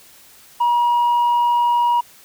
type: tone with tanh clipping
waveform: sine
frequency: 957 Hz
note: A#5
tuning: 45 cents sharp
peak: -14 dBFS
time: 0.6-2.01 s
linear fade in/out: 10 ms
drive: 1 dB
effects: white hiss -47 dBFS RMS until 2.24 s